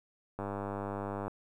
click train, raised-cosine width 1 ms, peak -23 dBFS, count 90, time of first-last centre 0.39-1.28 s, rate 100 Hz, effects 10-bit

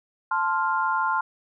sine chord, F major, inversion first, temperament equal, 880 / 1046.5 / 1396.9 Hz, A5 / C6 / F6, 0 / 0 / 0 cents, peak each -26 / -25 / -26 dBFS, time 0.31-1.21 s, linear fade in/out 5 ms, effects none

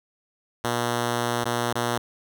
5% pulse tone with dropouts, 120 Hz, B2, 49 cents flat, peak -12 dBFS, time 0.64-1.98 s, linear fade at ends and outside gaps 5 ms, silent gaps 1.442-1.455 / 1.729-1.754 s, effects none

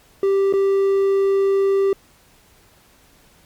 triangle tone with dropouts, 392 Hz, G4, in tune, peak -12 dBFS, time 0.23-1.93 s, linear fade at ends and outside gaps 2 ms, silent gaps 0.527-0.536 s, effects pink hiss -53 dBFS RMS until 3.45 s + MP3 96 kbps

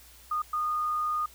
sine tone bursts at uneven times, 1227 Hz, D#6, 25 cents flat, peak -26 dBFS, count 2, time 0.31-0.42 / 0.53-1.26 s, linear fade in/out 5 ms, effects added 60 Hz sine -56 dBFS peak until 1.34 s + white hiss -54 dBFS RMS until 1.34 s

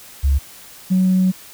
sine tone pair in turn, 69.3 / 186.03 Hz, C#2 / F#3, 0 / +10 cents, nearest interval octave + perfect fourth, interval 1710 cents, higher second, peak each -11 dBFS, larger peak neither, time 0.23-0.39 / 0.9-1.32 s, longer second, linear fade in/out 20 ms, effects tanh soft clip ceiling -8 dBFS + white hiss -41 dBFS RMS until 1.53 s

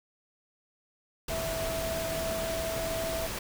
sine tone in noise, 656 Hz, E5, 9 cents flat, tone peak -32 dBFS, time 1.3-3.27 s, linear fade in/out 5 ms, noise pink, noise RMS -35 dBFS, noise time 1.28-3.39 s, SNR 0 dB, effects none

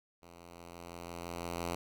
5% pulse tone with level ramp, 85.9 Hz, F2, 28 cents flat, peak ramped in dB -43 to -23 dBFS, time 0.22-1.75 s, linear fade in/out 5 ms, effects none

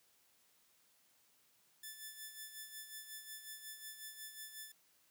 5% pulse tone with tremolo, 1750 Hz, A6, 10 cents flat, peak -35 dBFS, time 1.83-4.72 s, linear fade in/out 5 ms, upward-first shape sine, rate 5.5 Hz, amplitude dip 60%, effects white hiss -72 dBFS RMS until 5.1 s + high-pass 80 Hz 12 dB/octave

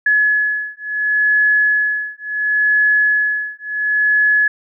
sine beating tone pair, 1700 / 1700.71 Hz, G#6 / G#6, +40 / +41 cents, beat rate 0.71 Hz, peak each -16 dBFS, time 0.06-4.48 s, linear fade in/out 5 ms, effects none

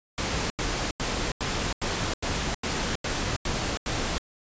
pink noise bursts, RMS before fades -28 dBFS, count 10, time 0.18-4.181 s, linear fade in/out 0 ms, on 320 ms, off 89 ms, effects resampled to 16000 Hz

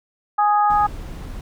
harmonic tone, 415.3 Hz, G#4, in tune, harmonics 2 / 3 / 4, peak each -15 / -19 / -33 dBFS, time 0.38-0.87 s, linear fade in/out 10 ms
brown noise, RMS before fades -32 dBFS, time 0.7-1.41 s, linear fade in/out 2 ms
effects none

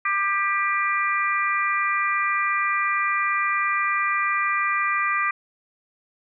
harmonic tone with a mistuned harmonic, 397.1 Hz, G4, 22 cents sharp, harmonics 3 / 4 / 5 / 6, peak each -23 / -30 / -25 / -28 dBFS, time 0.05-5.31 s, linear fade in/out 5 ms, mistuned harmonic 5, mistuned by -20 cents, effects none

